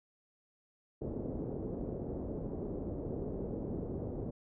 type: low-pass noise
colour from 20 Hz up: white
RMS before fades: -39 dBFS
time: 1.01-4.31 s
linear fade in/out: 10 ms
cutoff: 460 Hz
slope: 24 dB/octave
effects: none